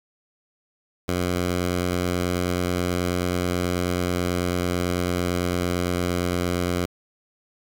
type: tone with pitch glide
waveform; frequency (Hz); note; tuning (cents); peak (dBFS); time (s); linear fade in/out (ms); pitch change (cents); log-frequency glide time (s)
10% pulse; 89.3 to 88.63; F2 to F2; +39 to +26; -14; 1.08-6.86; 10; -13; 3.52-6.4
effects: 7-bit